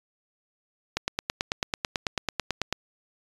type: click train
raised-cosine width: 0.2 ms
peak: -8 dBFS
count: 17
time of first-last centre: 0.97-2.726 s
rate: 9.11 Hz
effects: resampled to 24000 Hz